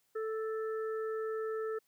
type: harmonic tone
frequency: 440 Hz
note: A4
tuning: in tune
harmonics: 1 / 3 / 4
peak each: -34 / -44 / -50 dBFS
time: 0.15-1.79 s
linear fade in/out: 10 ms
effects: white hiss -75 dBFS RMS until 1.87 s